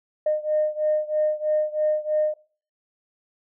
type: beating tone pair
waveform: sine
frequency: 610 / 613.1 Hz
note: D#5 / D#5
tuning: -34 / -26 cents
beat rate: 3.1 Hz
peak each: -22 / -24 dBFS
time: 0.26-2.34 s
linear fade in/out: 5 ms
effects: noise-tail reverb RT60 0.4 s tail -19 dB re dry + tanh soft clip ceiling -13 dBFS

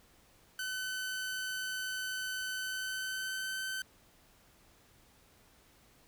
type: tone with pitch glide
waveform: sawtooth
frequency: 1516 to 1534.5 Hz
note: F#6 to G6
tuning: +42 to -37 cents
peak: -32 dBFS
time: 0.59-3.82 s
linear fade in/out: 2 ms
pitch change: +21 cents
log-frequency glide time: 2.51-3.61 s
effects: pink hiss -64 dBFS RMS until 6.07 s

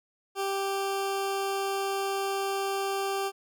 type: tone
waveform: 20% pulse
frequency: 392 Hz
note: G4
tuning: in tune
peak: -23 dBFS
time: 0.35-3.32 s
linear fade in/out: 50 ms
effects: none

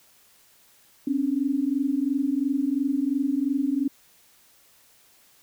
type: tone pair together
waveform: sine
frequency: 263.3 / 286.2 Hz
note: C4 / D4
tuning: +11 / -45 cents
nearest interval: minor second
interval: 144 cents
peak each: -25 / -24 dBFS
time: 1.07-3.88 s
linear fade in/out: 5 ms
effects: white hiss -58 dBFS RMS until 5.42 s

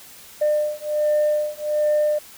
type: beating tone pair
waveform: sine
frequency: 600 / 601.3 Hz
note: D5 / D5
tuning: +37 / +41 cents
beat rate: 1.3 Hz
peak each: -20 dBFS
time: 0.41-2.19 s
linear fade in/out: 10 ms
effects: tanh soft clip ceiling -13 dBFS + white hiss -44 dBFS RMS until 2.37 s

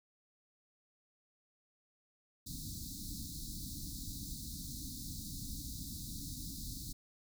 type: band-stop noise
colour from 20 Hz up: pink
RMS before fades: -44 dBFS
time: 2.46-6.93 s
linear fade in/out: 10 ms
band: 310 to 3800 Hz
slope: 96 dB/octave
effects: none

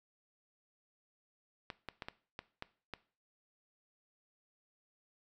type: clicks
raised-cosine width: 0.3 ms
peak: -25 dBFS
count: 7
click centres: 1.702 / 1.887 / 2.022 / 2.085 / 2.391 / 2.624 / 2.937 s
effects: noise-tail reverb RT60 0.4 s tail -18 dB re dry

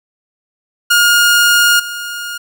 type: tone with level steps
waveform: sawtooth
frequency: 1423 Hz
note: F6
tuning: 32 cents sharp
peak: -4 / -18 dBFS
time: 0.9-2.38 s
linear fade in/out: 10 ms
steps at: 1.79 s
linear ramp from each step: 10 ms
effects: none

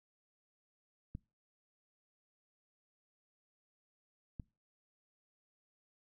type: clicks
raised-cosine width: 5 ms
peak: -30 dBFS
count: 2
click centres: 1.151 / 4.398 s
effects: noise-tail reverb RT60 0.3 s tail -25 dB re dry

